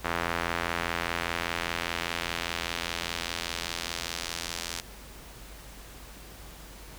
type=tone with band-pass filter sweep; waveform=sawtooth; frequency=85 Hz; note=F2; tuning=46 cents flat; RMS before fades=-33 dBFS; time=0.04-4.81 s; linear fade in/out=10 ms; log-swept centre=1500 to 5800 Hz; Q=0.95; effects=added 50 Hz sine -48 dBFS peak until 6.98 s + pink hiss -48 dBFS RMS until 6.98 s